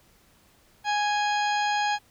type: harmonic tone with a mistuned harmonic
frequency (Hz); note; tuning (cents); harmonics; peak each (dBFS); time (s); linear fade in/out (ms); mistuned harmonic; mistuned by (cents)
830.6; G#5; 0; 1 / 2 / 3 / 4 / 5 / 6 / 8; -24 / -30 / -34 / -36 / -38 / -40 / -42; 0.84-1.99; 50; 4; -33
effects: pink hiss -60 dBFS RMS until 2.1 s